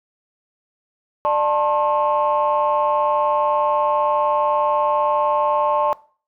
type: tone cluster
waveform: sine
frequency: 596 / 881 / 1072 Hz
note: D5 / A5 / C6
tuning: +25 / +2 / +42 cents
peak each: -19 dBFS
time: 1.25-5.93 s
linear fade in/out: 0 ms
effects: noise-tail reverb RT60 0.4 s tail -20 dB re dry + tanh soft clip ceiling -9 dBFS